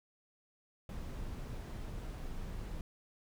brown noise, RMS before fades -42 dBFS, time 0.89-2.81 s, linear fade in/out 2 ms, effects none

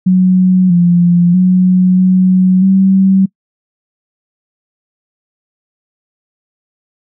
sine tone with pitch steps, 184.6 / 174.2 / 183.6 / 185.3 / 191.7 Hz, F#3 / F3 / F#3 / F#3 / G3, -4 / -4 / -13 / +3 / -38 cents, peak -5 dBFS, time 0.06-3.26 s, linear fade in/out 10 ms, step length 640 ms, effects noise-tail reverb RT60 0.1 s tail -25 dB re dry

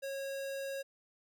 square tone, 547 Hz, C#5, 23 cents flat, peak -38 dBFS, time 0.02-0.83 s, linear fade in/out 20 ms, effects none

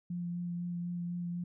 sine tone with vibrato, 174.4 Hz, F3, 2 cents flat, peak -34 dBFS, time 0.1-1.44 s, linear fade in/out 5 ms, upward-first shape sine, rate 4 Hz, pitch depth 13 cents each way, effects none

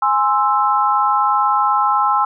sine chord, Ab augmented, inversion none, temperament equal, 830.6 / 1046.5 / 1318.5 Hz, Ab5 / C6 / E6, 0 / 0 / 0 cents, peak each -17 dBFS, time 0.02-2.25 s, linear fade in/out 5 ms, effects none

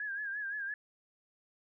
sine tone with vibrato, 1645 Hz, G#6, 17 cents flat, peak -35 dBFS, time 0-0.74 s, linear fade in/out 2 ms, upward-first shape sine, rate 5.8 Hz, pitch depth 75 cents each way, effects none

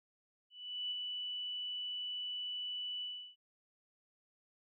sine tone with ADSR envelope, 2969 Hz, F#7, 5 cents sharp, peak -35 dBFS, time 0.5-3.36 s, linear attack 410 ms, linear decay 23 ms, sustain -3 dB, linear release 340 ms, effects none

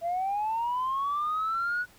sine linear sweep, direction up, 665 to 1480 Hz, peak -25 dBFS, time 0.01-1.86 s, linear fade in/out 50 ms, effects tanh soft clip ceiling -23 dBFS + pink hiss -57 dBFS RMS until 1.98 s

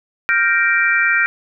sine chord, G minor seventh, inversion third, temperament equal, 1396.9 / 1568 / 1864.7 / 2349 Hz, F6 / G6 / Bb6 / D7, 0 / 0 / 0 / 0 cents, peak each -18 dBFS, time 0.29-1.26 s, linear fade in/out 0 ms, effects none

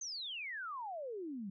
sine exponential sweep, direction down, 6450 to 185 Hz, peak -40 dBFS, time 0.01-1.5 s, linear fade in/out 5 ms, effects none

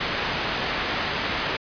white low-pass noise, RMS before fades -27 dBFS, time 0-1.57 s, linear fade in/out 10 ms, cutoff 2800 Hz, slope 12 dB/octave, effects resampled to 11025 Hz

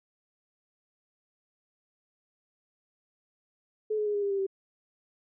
sine tone with pitch steps, 430 / 422.6 / 415.4 / 408.2 / 401.2 / 394.3 / 387.5 Hz, A4 / G#4 / G#4 / G#4 / G4 / G4 / G4, -40 / +30 / 0 / -30 / +40 / +10 / -20 cents, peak -26 dBFS, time 3.9-4.467 s, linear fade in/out 10 ms, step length 81 ms, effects none

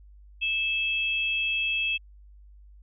sine tone pair together, 2626 / 3260 Hz, E7 / G#7, -7 / -33 cents, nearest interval major third, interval 374 cents, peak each -25 / -31 dBFS, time 0.41-1.98 s, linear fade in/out 20 ms, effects added 50 Hz sine -48 dBFS peak until 2.82 s

